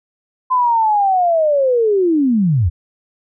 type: linear sweep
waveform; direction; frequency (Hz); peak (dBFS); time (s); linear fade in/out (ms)
sine; down; 1029 to 73.6; -11; 0.5-2.7; 20
effects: none